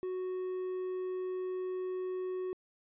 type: tone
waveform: triangle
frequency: 369.4 Hz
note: F#4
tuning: 3 cents flat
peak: -32 dBFS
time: 0.03-2.53 s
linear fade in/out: 0 ms
effects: resampled to 8000 Hz